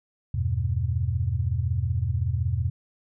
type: chord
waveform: sine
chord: E minor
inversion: none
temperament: equal with one note detuned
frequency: 82.07 / 98 / 123.47 Hz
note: E2 / G2 / B2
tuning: -7 / 0 / 0 cents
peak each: -27 dBFS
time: 0.34-2.7 s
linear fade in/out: 5 ms
effects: none